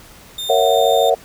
40% pulse tone, 3626 Hz, A#7, 49 cents flat, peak -22 dBFS, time 0.38-1.1 s, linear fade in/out 5 ms
sine chord, F# dominant seventh, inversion first, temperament just, 462.5 / 555 / 666 / 740 Hz, A#4 / C#5 / E5 / F#5, -14 / +2 / +18 / 0 cents, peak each -17 dBFS, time 0.49-1.15 s, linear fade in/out 10 ms
effects pink hiss -43 dBFS RMS until 1.24 s

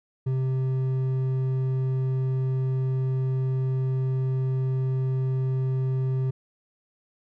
triangle tone with hard clipping, 130.81 Hz, C3, in tune, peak -24 dBFS, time 0.26-6.31 s, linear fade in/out 10 ms, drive 9 dB, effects none

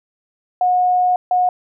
sine tone bursts at uneven times, 726 Hz, F#5, 33 cents flat, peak -12 dBFS, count 2, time 0.61-1.16 / 1.31-1.49 s, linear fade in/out 2 ms, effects none

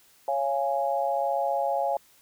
sine chord, Db major, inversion none, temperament equal with one note detuned, 554.4 / 689.2 / 830.6 Hz, Db5 / F5 / Ab5, 0 / -23 / 0 cents, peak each -28 dBFS, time 0.28-1.97 s, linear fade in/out 2 ms, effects white hiss -59 dBFS RMS until 2.21 s

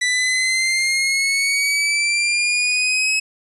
sawtooth exponential sweep, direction up, 1975.5 to 2571 Hz, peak -13 dBFS, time 0.01-3.2 s, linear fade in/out 10 ms, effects resampled to 24000 Hz

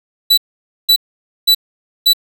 45% pulse tone bursts, 3957 Hz, B7, 3 cents sharp, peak -7 dBFS, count 4, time 0.3-2.134 s, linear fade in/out 10 ms, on 76 ms, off 510 ms, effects none

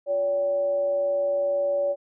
sine tone with frequency modulation, 569 Hz, C#5, 45 cents sharp, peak -21 dBFS, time 0.06-1.96 s, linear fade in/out 50 ms, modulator 216 Hz, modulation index 0.22, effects none

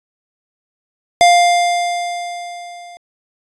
square tone with level ramp, 700 Hz, F5, 4 cents sharp, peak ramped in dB -6 to -35 dBFS, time 1.21-2.97 s, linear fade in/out 0 ms, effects resampled to 22050 Hz

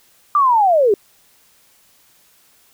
sine linear sweep, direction down, 1200 to 379.8 Hz, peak -10 dBFS, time 0.35-0.94 s, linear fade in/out 2 ms, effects white hiss -54 dBFS RMS until 2.73 s

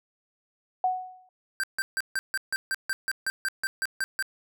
sine tone with exponential decay, 740 Hz, F#5, in tune, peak -19 dBFS, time 0.84-1.29 s, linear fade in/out 2 ms, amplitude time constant 96 ms
square tone bursts, 1568 Hz, G6, in tune, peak -26 dBFS, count 15, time 1.6-4.225 s, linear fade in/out 0 ms, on 35 ms, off 150 ms
effects none

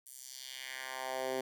10% pulse tone with high-pass filter sweep, 130.81 Hz, C3, in tune, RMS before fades -41 dBFS, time 0.06-1.41 s, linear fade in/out 5 ms, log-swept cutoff 10000 to 340 Hz, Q 1.6, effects none

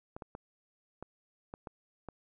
clicks, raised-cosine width 1 ms, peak -28 dBFS, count 7, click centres 0.165 / 0.222 / 0.351 / 1.026 / 1.539 / 1.672 / 2.087 s, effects none

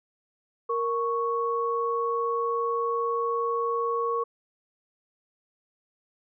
sine tone pair together, 466.2 / 1108.8 Hz, A#4 / C#6, 0 / 0 cents, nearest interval octave + minor third, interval 1500 cents, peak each -27 dBFS, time 0.69-4.24 s, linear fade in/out 10 ms, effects none

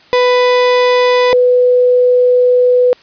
35% pulse / sine tone pair in turn, 496.4 / 496.4 Hz, B4 / B4, +9 / +9 cents, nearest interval unison, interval 0 cents, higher neither, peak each -6 dBFS, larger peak neither, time 0.13-1.33 / 1.33-2.93 s, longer second, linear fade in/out 0 ms, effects white hiss -44 dBFS RMS until 3.02 s + resampled to 11025 Hz

